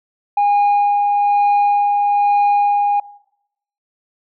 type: tone with tremolo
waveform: sine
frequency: 817 Hz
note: G#5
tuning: 29 cents flat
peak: -8 dBFS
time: 0.37-3 s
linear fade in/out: 5 ms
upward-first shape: sine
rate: 1.1 Hz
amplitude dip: 35%
effects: noise-tail reverb RT60 0.8 s tail -21 dB re dry + tanh soft clip ceiling -10 dBFS